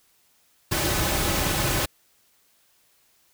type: noise with comb filter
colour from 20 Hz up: pink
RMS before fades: -24 dBFS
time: 0.71-1.86 s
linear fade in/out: 10 ms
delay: 4.3 ms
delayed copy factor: -0.5
effects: white hiss -63 dBFS RMS until 3.33 s